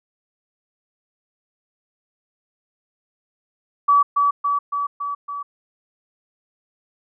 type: tone with echo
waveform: sine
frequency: 1145 Hz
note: D6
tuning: 44 cents flat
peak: -11 dBFS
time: 3.88-4.03 s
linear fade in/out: 10 ms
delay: 280 ms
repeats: 5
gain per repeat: -3 dB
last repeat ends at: 5.43 s
effects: none